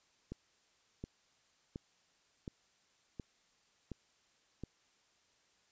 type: click train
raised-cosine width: 3 ms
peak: -29 dBFS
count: 7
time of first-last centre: 0.32-4.637 s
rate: 1.39 Hz
effects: white hiss -72 dBFS RMS until 5.71 s + resampled to 16000 Hz